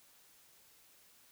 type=silence; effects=white hiss -64 dBFS RMS until 1.31 s